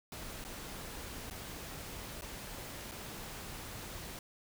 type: noise with dropouts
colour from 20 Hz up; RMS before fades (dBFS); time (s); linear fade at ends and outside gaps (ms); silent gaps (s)
pink; -45; 0.12-4.19; 1; 0.441-0.449 / 1.3-1.309 / 2.211-2.22 / 2.913-2.918
effects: none